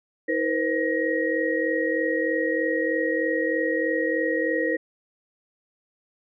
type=tone cluster; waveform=sine; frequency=320 / 474.8 / 518 / 1888 Hz; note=D#4 / A#4 / C5 / A#6; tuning=+49 / +32 / -17 / +22 cents; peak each=-27 dBFS; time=0.28-4.77 s; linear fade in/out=10 ms; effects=none